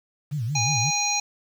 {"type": "tone with vibrato", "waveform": "sine", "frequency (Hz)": 129.1, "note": "C3", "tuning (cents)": -23, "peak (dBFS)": -24, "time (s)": [0.31, 0.91], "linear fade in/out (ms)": 20, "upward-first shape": "sine", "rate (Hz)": 5.6, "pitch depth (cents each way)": 290}
{"type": "harmonic tone", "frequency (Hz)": 820, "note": "G#5", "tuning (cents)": -22, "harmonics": [1, 3, 5, 7, 8], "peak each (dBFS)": [-28, -28, -28, -28, -28], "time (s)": [0.55, 1.2], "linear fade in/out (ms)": 5}
{"effects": ["8-bit"]}